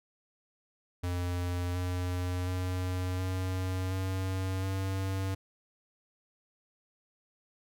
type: tone with pitch steps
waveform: square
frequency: 88.7 / 90.09 / 91.51 / 92.95 / 94.41 / 95.89 Hz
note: F2 / F#2 / F#2 / F#2 / F#2 / G2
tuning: +27 / -46 / -19 / +8 / +35 / -38 cents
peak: -31 dBFS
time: 1.03-5.35 s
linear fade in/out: 10 ms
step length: 720 ms
effects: none